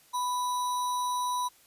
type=tone with sample-and-hold; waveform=sine; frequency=991 Hz; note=B5; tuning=6 cents sharp; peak=-27 dBFS; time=0.13-1.49 s; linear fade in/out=20 ms; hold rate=4900 Hz; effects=white hiss -60 dBFS RMS until 1.66 s + resampled to 32000 Hz